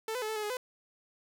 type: tone with pitch steps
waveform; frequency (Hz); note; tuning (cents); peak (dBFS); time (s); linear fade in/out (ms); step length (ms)
sawtooth; 442.5 / 503 / 430.8 / 438.6 / 425.4 / 417.8 / 505; A4 / B4 / A4 / A4 / G#4 / G#4 / B4; +10 / +32 / -37 / -6 / +42 / +10 / +39; -29; 0.08-0.57; 2; 70
effects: none